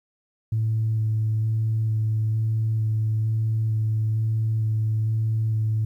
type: tone with vibrato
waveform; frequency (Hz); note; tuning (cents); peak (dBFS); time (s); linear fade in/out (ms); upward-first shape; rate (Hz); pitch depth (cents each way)
sine; 110; A2; 0; -19; 0.52-5.85; 5; square; 1.1; 10
effects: tanh soft clip ceiling -16 dBFS + 10-bit